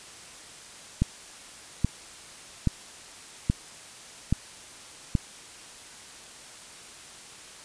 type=click train; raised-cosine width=5 ms; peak=-9 dBFS; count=6; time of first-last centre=1.02-5.152 s; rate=1.21 Hz; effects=white hiss -46 dBFS RMS until 7.64 s + resampled to 22050 Hz